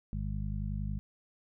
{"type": "harmonic tone", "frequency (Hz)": 50.9, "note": "G#1", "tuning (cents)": -34, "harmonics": [1, 2, 3, 4], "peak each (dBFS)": [-35, -38, -40, -41], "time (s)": [0.13, 0.99], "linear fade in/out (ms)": 0, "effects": []}